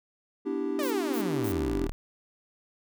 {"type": "chord", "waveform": "triangle", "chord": "E minor seventh", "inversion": "second", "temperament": "equal", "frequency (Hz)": [246.9, 293.7, 329.6, 392], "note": ["B3", "D4", "E4", "G4"], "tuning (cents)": [0, 0, 0, 0], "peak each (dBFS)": [-35, -30, -33, -30], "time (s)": [0.45, 1.88], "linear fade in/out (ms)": 20}
{"type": "exponential sweep", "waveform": "sawtooth", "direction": "down", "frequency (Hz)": [627, 32.7], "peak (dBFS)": -27, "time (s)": [0.79, 1.92], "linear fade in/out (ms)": 0}
{"type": "noise bursts", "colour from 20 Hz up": "violet", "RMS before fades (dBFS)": -40, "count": 3, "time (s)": [0.83, 1.518], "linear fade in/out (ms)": 0, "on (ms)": 76, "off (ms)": 230}
{"effects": []}